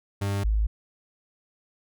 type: tone pair in turn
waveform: 40% pulse / sine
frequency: 100 / 53.2 Hz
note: G2 / G#1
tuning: +35 / +42 cents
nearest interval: major seventh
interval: 1093 cents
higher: first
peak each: -24 / -20 dBFS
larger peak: second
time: 0.21-0.44 / 0.44-0.67 s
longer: neither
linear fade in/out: 10 ms
effects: none